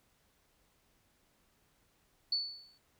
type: tone with exponential decay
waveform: sine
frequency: 4464 Hz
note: C#8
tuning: 11 cents sharp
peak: -27 dBFS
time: 2.32-2.78 s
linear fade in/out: 5 ms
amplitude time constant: 100 ms
effects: pink hiss -72 dBFS RMS until 2.99 s